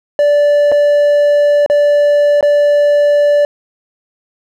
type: tone with dropouts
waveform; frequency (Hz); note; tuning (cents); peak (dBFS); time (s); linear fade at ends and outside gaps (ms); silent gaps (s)
triangle; 583; D5; -13; -5; 0.19-3.45; 1; 0.717-0.721 / 1.662-1.699 / 2.409-2.427
effects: none